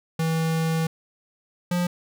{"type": "tone pair in turn", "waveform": "square", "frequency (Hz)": [162.1, 176.68], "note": ["E3", "F3"], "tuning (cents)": [-29, 20], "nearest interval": "minor second", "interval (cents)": 149, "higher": "second", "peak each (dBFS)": -22, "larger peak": "neither", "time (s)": [[0.19, 0.87], [1.71, 1.87]], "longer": "first", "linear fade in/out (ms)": 5, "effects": []}